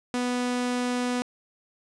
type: tone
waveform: sawtooth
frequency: 246.9 Hz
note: B3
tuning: in tune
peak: -21 dBFS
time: 0.14-1.22 s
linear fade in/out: 0 ms
effects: resampled to 22050 Hz + 8-bit